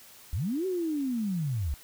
sine linear two-way sweep, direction up then down, 61.74 to 384.3 to 61.74 Hz, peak -27 dBFS, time 0.33-1.74 s, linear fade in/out 0 ms, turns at 0.66 s, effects white hiss -52 dBFS RMS until 1.83 s

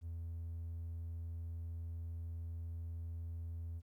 triangle tone, 83.6 Hz, E2, 25 cents sharp, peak -38 dBFS, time 0.01-3.82 s, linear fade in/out 50 ms, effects tanh soft clip ceiling -36 dBFS + 13-bit

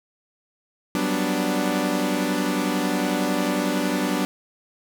sawtooth chord, G major seventh, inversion third, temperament equal, 185 / 196 / 246.9 / 293.7 Hz, F#3 / G3 / B3 / D4, 0 / 0 / 0 / 0 cents, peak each -24 / -25 / -23 / -21 dBFS, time 0.95-4.25 s, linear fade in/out 0 ms, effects none

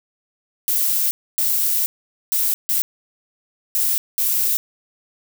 violet noise bursts at uneven times, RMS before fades -19 dBFS, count 6, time 0.68-1.11 / 1.38-1.86 / 2.32-2.54 / 2.69-2.82 / 3.75-3.98 / 4.18-4.57 s, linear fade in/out 0 ms, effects none

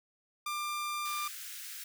sawtooth tone, 1192 Hz, D6, 25 cents sharp, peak -30 dBFS, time 0.46-1.28 s, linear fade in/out 5 ms
white high-pass noise, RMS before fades -44 dBFS, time 1.05-1.84 s, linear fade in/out 5 ms, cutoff 1400 Hz, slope 48 dB/octave
effects none

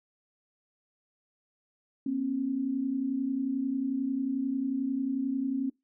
sine tone pair together, 239.3 / 270.5 Hz, A#3 / C#4, +46 / -42 cents, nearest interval major second, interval 212 cents, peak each -34 / -28 dBFS, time 2.06-5.7 s, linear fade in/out 5 ms, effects noise-tail reverb RT60 0.2 s tail -22 dB re dry

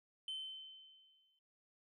sine tone with exponential decay, 3074 Hz, G7, 35 cents flat, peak -37 dBFS, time 0.28-1.39 s, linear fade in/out 2 ms, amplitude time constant 240 ms, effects tanh soft clip ceiling -39 dBFS

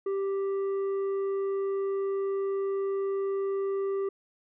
triangle tone with tanh clipping, 392 Hz, G4, in tune, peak -28 dBFS, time 0.06-4.09 s, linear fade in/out 5 ms, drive 10 dB, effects none

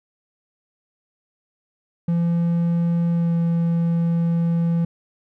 triangle tone with pitch glide, 170 to 168.34 Hz, F3 to E3, -46 to +37 cents, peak -15 dBFS, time 2.08-4.85 s, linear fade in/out 5 ms, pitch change -17 cents, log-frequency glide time 3.11-3.34 s, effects none

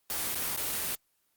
white noise with dropouts, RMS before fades -32 dBFS, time 0.1-0.95 s, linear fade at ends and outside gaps 0 ms, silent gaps 0.347-0.355 / 0.563-0.575 s, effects white hiss -73 dBFS RMS until 1.36 s + Opus 24 kbps

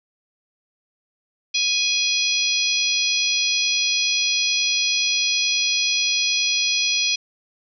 harmonic tone, 830.6 Hz, G#5, in tune, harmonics 3 / 4 / 5 / 6 / 7, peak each -23 / -24 / -25 / -26 / -26 dBFS, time 1.54-7.16 s, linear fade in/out 10 ms, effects none

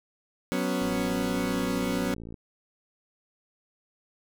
30% pulse chord, F# suspended fourth, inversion none, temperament equal, 185 / 246.9 / 277.2 Hz, F#3 / B3 / C#4, 0 / 0 / 0 cents, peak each -28 dBFS, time 0.52-2.14 s, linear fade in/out 0 ms
click train, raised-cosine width 3 ms, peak -28 dBFS, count 87, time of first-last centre 0.82-2.342 s, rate 56.5 Hz
effects none

